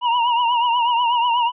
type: tone with vibrato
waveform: square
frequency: 954 Hz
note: A#5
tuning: 40 cents sharp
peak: -16 dBFS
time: 0.01-1.52 s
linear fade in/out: 50 ms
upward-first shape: triangle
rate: 8.2 Hz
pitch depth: 81 cents each way
effects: resampled to 8000 Hz